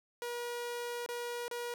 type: tone with dropouts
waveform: sawtooth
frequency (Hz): 479.9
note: B4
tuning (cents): -50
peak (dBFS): -33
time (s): 0.22-1.74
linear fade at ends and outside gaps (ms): 1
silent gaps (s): 1.062-1.089 / 1.481-1.512
effects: none